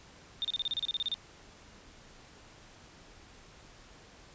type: tone bursts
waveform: sine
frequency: 3630 Hz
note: A#7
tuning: 47 cents flat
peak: -29 dBFS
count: 13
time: 0.42-1.142 s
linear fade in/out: 0 ms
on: 26 ms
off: 32 ms
effects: pink hiss -55 dBFS RMS until 4.34 s + resampled to 16000 Hz